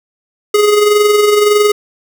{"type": "tone with amplitude modulation", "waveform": "square", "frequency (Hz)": 417.1, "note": "G#4", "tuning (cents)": 7, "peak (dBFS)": -6, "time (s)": [0.54, 1.72], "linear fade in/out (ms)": 5, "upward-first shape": "sine", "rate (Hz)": 21.7, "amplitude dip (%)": 45, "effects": []}